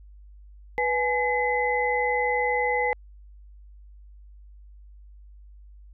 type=tone cluster; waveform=sine; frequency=492 / 841 / 2030 Hz; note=B4 / G#5 / B6; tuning=-7 / +22 / +47 cents; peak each=-26 dBFS; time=0.78-2.93 s; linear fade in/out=0 ms; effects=added 50 Hz sine -45 dBFS peak until 5.93 s